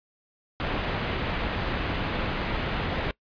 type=low-pass noise; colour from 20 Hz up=pink; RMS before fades=-29 dBFS; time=0.6-3.11 s; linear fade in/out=0 ms; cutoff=3400 Hz; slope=24 dB/octave; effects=noise-tail reverb RT60 0.1 s tail -22 dB re dry + resampled to 11025 Hz